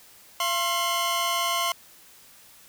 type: tone cluster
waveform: sawtooth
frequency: 684 / 1065 / 2988 Hz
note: F5 / C6 / F#7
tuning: -36 / +30 / +16 cents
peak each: -26 / -22 / -27 dBFS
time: 0.4-1.72 s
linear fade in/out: 2 ms
effects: white hiss -52 dBFS RMS until 2.68 s